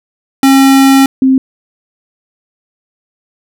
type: tone pair in turn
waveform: square / sine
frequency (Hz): 270 / 263.4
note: C#4 / C4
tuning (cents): -45 / +12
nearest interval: unison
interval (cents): 43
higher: first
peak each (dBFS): -4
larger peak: neither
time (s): 0.43-1.06 / 1.22-1.38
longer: first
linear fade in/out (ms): 2
effects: none